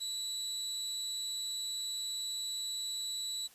30% pulse tone with amplitude modulation, 3935 Hz, B7, 7 cents flat, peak -31 dBFS, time 0-3.48 s, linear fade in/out 20 ms, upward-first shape sine, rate 240 Hz, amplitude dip 45%, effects white hiss -60 dBFS RMS until 3.54 s + resampled to 32000 Hz

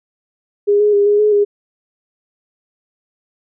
sine tone with pitch steps, 409 / 417.8 / 405.6 / 413.1 / 423 / 409.4 Hz, G#4 / G#4 / G#4 / G#4 / G#4 / G#4, -26 / +10 / -41 / -9 / +32 / -25 cents, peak -9 dBFS, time 0.67-1.45 s, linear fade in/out 20 ms, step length 130 ms, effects none

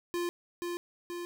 square tone with echo, 348.3 Hz, F4, 5 cents flat, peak -31 dBFS, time 0.14-0.29 s, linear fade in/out 0 ms, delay 480 ms, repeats 2, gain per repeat -3 dB, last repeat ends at 1.25 s, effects none

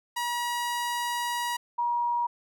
sawtooth / sine tone pair in turn, 960 / 954.6 Hz, B5 / A#5, -49 / +41 cents, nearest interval unison, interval 10 cents, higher first, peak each -24 dBFS, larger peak neither, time 0.16-1.57 / 1.78-2.27 s, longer first, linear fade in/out 10 ms, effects none

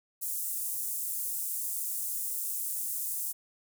pink high-pass noise, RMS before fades -34 dBFS, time 0.21-3.33 s, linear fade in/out 20 ms, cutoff 8700 Hz, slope 24 dB/octave, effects none

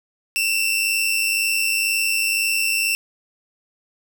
sawtooth tone pair together, 2637 / 2739 Hz, E7 / F7, 0 / -34 cents, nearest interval minor second, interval 66 cents, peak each -18 dBFS, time 0.36-2.95 s, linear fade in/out 0 ms, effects none

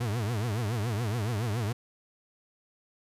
40% pulse tone with vibrato, 111.2 Hz, A2, 19 cents sharp, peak -27 dBFS, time 0-1.73 s, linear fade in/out 10 ms, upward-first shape triangle, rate 7.1 Hz, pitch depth 230 cents each way, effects resampled to 32000 Hz

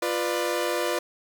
sawtooth chord, B diminished, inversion second, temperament equal with one note detuned, 349.2 / 493.9 / 593.5 Hz, F4 / B4 / D5, 0 / 0 / +18 cents, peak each -25 dBFS, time 0.02-0.99 s, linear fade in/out 5 ms, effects none

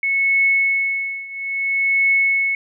sine tone with tremolo, 2200 Hz, C#7, 14 cents flat, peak -12 dBFS, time 0.03-2.55 s, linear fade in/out 2 ms, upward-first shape triangle, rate 0.6 Hz, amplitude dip 90%, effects none

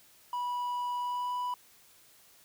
triangle tone with pitch glide, 979 to 987.5 Hz, B5 to B5, -15 to 0 cents, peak -29 dBFS, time 0.33-1.54 s, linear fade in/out 2 ms, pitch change +15 cents, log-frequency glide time 1-1.34 s, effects white hiss -60 dBFS RMS until 2.44 s

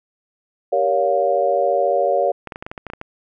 sine chord, G half-diminished seventh, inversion none, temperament just, 392 / 470.4 / 564.5 / 705.6 Hz, G4 / Bb4 / Db5 / F5, 0 / +16 / +31 / +18 cents, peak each -24 / -22 / -18 / -20 dBFS, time 0.72-2.32 s, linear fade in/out 10 ms
clicks, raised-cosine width 0.5 ms, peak -16 dBFS, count 11, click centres 2.473 / 2.522 / 2.559 / 2.625 / 2.665 / 2.715 / 2.778 / 2.867 / 2.901 / 2.935 / 3.014 s
effects none

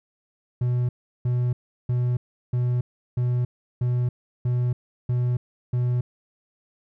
triangle tone bursts, 123.2 Hz, B2, 4 cents flat, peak -18 dBFS, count 9, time 0.61-6.01 s, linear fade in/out 5 ms, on 280 ms, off 360 ms, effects none

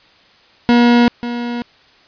40% pulse tone with echo, 239.4 Hz, A#3, 46 cents sharp, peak -7 dBFS, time 0.69-1.08 s, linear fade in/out 0 ms, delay 540 ms, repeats 1, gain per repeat -12 dB, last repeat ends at 1.62 s, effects white hiss -49 dBFS RMS until 2.07 s + resampled to 11025 Hz

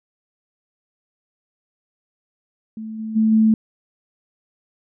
sine tone with level steps, 219.6 Hz, A3, 3 cents flat, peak -28 / -25 / -13 / -11 dBFS, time 2.77-3.54 s, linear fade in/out 2 ms, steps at 2.98 / 3.15 / 3.31 s, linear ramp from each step 20 ms, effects none

